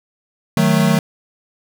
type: chord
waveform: square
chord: D# diminished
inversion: none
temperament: equal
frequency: 155.56 / 185 / 220 Hz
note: D#3 / F#3 / A3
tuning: 0 / 0 / 0 cents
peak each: -17 dBFS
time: 0.57-0.99 s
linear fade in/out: 2 ms
effects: none